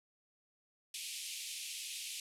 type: band-pass noise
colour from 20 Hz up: pink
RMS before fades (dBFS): -44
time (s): 0.94-2.2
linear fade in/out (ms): 2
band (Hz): 2400 to 12000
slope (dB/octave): 48
effects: none